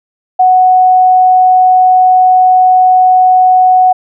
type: tone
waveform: sine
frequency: 740 Hz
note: F#5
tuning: in tune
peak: -3 dBFS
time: 0.39-3.93 s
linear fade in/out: 10 ms
effects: none